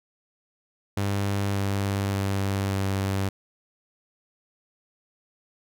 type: tone with pitch steps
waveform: sawtooth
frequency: 100 / 99.08 / 98.17 / 97.27 Hz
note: G2 / G2 / G2 / G2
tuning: +35 / +19 / +3 / -13 cents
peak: -20 dBFS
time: 0.97-3.29 s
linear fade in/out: 5 ms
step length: 580 ms
effects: none